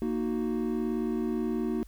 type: chord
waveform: triangle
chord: D# minor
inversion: second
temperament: equal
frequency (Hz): 233.1 / 311.1 / 370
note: A#3 / D#4 / F#4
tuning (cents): 0 / 0 / 0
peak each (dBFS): -28 / -31 / -31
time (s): 0.02-1.83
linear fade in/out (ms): 0
effects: added 50 Hz sine -46 dBFS peak until 1.87 s + white hiss -63 dBFS RMS until 1.87 s